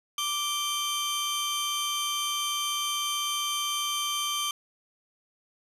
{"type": "tone pair together", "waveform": "sawtooth", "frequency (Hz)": [1174.7, 3131], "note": ["D6", "G7"], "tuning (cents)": [0, -3], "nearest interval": "octave + perfect fourth", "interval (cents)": 1697, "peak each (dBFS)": [-28, -26], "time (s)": [0.18, 4.51], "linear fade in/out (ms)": 2, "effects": ["resampled to 32000 Hz", "9-bit"]}